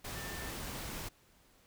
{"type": "tone in noise", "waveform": "sine", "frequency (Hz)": 1788, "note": "A6", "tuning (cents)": 27, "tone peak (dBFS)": -47, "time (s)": [0.15, 0.5], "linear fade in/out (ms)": 10, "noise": "pink", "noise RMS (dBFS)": -42, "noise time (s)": [0.04, 1.09], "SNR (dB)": -8, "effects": ["pink hiss -66 dBFS RMS until 1.66 s"]}